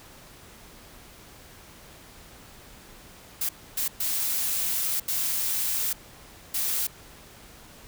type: noise bursts at uneven times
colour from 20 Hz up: blue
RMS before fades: -27 dBFS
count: 5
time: 3.41-3.49 / 3.77-3.88 / 4-5 / 5.08-5.93 / 6.54-6.87 s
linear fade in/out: 5 ms
effects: pink hiss -49 dBFS RMS until 7.87 s